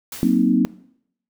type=noise with exponential decay; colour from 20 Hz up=white; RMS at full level=-31 dBFS; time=0.12-0.63 s; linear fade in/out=2 ms; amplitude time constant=110 ms
type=chord; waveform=sine; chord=C half-diminished seventh; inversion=second; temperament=equal; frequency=185 / 233.1 / 261.6 / 311.1 Hz; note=Gb3 / Bb3 / C4 / Eb4; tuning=0 / 0 / 0 / 0 cents; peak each=-21 / -18 / -18 / -22 dBFS; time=0.23-0.65 s; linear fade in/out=0 ms
effects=noise-tail reverb RT60 0.7 s tail -21 dB re dry